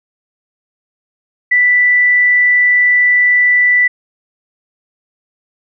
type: tone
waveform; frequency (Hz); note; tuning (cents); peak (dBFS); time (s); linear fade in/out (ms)
sine; 1975.5; B6; 0; -7; 1.51-3.88; 10
effects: none